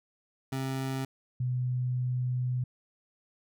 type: tone pair in turn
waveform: 25% pulse / sine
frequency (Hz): 133.2 / 125.49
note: C3 / B2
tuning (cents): +31 / +28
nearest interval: minor second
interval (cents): 103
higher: first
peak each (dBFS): -27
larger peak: neither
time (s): 0.52-1.05 / 1.4-2.64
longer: second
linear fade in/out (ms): 5
effects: none